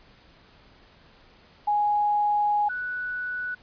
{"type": "tone pair in turn", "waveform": "sine", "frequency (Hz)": [830.6, 1480], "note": ["G#5", "F#6"], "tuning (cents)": [0, 0], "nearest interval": "minor seventh", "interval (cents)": 1000, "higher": "second", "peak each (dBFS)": [-20, -28], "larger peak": "first", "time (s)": [[1.67, 2.69], [2.69, 3.55]], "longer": "first", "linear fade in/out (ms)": 10, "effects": ["pink hiss -55 dBFS RMS until 3.62 s", "resampled to 11025 Hz"]}